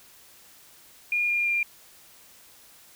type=tone with pitch steps; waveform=sine; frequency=2425 / 2410 / 2394 Hz; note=D#7 / D7 / D7; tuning=-45 / +44 / +33 cents; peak=-22 dBFS; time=1.12-1.63 s; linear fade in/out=2 ms; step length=170 ms; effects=white hiss -53 dBFS RMS until 2.95 s